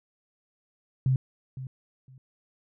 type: tone with echo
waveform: sine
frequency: 130.81 Hz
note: C3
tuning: in tune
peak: -20 dBFS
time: 1.06-1.16 s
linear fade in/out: 2 ms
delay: 510 ms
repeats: 2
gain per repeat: -14 dB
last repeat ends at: 2.18 s
effects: none